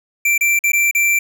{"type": "tone with dropouts", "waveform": "square", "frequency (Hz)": 2349, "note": "D7", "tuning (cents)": 0, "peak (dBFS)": -13, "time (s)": [0.25, 1.19], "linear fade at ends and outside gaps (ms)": 5, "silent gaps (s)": [[0.379, 0.409], [0.591, 0.638], [0.72, 0.732], [0.912, 0.949]], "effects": []}